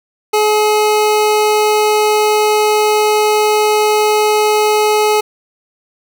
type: tone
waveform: 25% pulse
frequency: 424.7 Hz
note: G#4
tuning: 39 cents sharp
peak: -6 dBFS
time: 0.33-5.21 s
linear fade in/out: 10 ms
effects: none